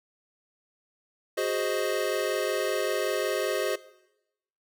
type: chord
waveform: square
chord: Ab dominant seventh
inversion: third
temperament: equal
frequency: 370 / 415.3 / 523.3 / 622.3 Hz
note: Gb4 / Ab4 / C5 / Eb5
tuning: 0 / 0 / 0 / 0 cents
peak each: -32 dBFS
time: 1.37-3.76 s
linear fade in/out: 10 ms
effects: noise-tail reverb RT60 0.9 s tail -19 dB re dry